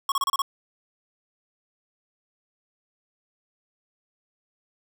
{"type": "tone bursts", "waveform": "square", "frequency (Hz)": 1100, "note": "C#6", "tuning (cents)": -14, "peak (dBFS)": -22, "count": 6, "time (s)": [0.09, 0.419], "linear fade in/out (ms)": 2, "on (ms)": 29, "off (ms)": 31, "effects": []}